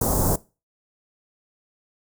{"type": "band-stop noise", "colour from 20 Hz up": "pink", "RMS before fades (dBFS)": -21, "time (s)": [0.01, 0.36], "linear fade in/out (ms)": 5, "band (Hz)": [1000, 7000], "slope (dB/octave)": 24, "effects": ["noise-tail reverb RT60 0.3 s tail -21 dB re dry"]}